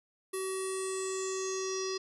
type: tone with low-pass filter sweep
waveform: square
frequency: 379.6 Hz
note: F#4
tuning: 44 cents sharp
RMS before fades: -35 dBFS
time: 0.33-1.98 s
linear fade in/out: 10 ms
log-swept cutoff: 11000 to 5200 Hz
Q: 8.8
effects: none